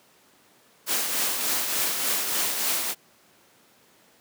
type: noise with tremolo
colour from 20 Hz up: white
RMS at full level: -24 dBFS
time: 0.86-2.95 s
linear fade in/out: 50 ms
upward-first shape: triangle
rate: 3.4 Hz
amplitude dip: 45%
effects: pink hiss -58 dBFS RMS until 4.2 s + high-pass 200 Hz 12 dB/octave